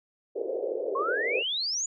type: band-pass noise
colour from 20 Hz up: pink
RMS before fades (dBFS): -31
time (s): 0.35-1.43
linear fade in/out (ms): 20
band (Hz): 410 to 540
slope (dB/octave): 48
type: exponential sweep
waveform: sine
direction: up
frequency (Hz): 1046 to 7040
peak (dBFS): -27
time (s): 0.95-1.86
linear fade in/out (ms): 5
effects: none